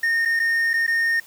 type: tone with dropouts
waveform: triangle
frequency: 1836 Hz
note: A#6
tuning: 27 cents flat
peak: -16 dBFS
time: 0.03-1.2 s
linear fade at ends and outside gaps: 5 ms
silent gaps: 0.252-0.256 / 0.394-0.398 / 0.734-0.738 / 0.867-0.877 s
effects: white hiss -48 dBFS RMS until 1.26 s